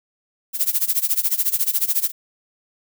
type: noise with tremolo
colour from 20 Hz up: violet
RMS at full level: -17 dBFS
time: 0.53-2.12 s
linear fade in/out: 50 ms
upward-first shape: sine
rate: 14 Hz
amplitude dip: 90%
effects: none